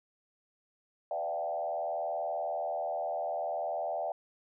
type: tone with frequency modulation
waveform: sine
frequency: 677 Hz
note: E5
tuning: 46 cents sharp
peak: -31 dBFS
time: 1.11-4.12 s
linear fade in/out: 2 ms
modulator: 80.5 Hz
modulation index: 1.4
effects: none